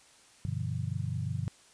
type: chord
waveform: sine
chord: G dominant seventh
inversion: none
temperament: equal with one note detuned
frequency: 98 / 123.47 / 146.83 / 172.11 Hz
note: G2 / B2 / D3 / F3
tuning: 0 / 0 / 0 / -25 cents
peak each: -35 / -35 / -37 / -40 dBFS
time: 0.45-1.48 s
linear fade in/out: 0 ms
effects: white hiss -59 dBFS RMS until 1.73 s + resampled to 22050 Hz